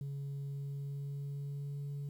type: tone with pitch glide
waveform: sine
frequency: 140 to 142.28 Hz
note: C#3 to C#3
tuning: +18 to +45 cents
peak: -35 dBFS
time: 0.01-2.09 s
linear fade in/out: 2 ms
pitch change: +27 cents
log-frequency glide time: 0.5-1.8 s
effects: tanh soft clip ceiling -37 dBFS + 11-bit